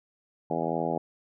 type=harmonic tone; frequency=82.41 Hz; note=E2; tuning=in tune; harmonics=2 / 3 / 4 / 5 / 6 / 7 / 8 / 9 / 10; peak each=-35 / -35 / -35 / -35 / -35 / -35 / -35 / -35 / -35 dBFS; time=0.5-0.98 s; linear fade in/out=5 ms; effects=none